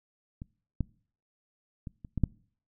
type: clicks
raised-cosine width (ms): 5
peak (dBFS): -27 / -16 / -26 / -30 / -19 / -11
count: 6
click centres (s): 0.419 / 0.807 / 1.872 / 2.048 / 2.177 / 2.237
effects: noise-tail reverb RT60 0.5 s tail -24 dB re dry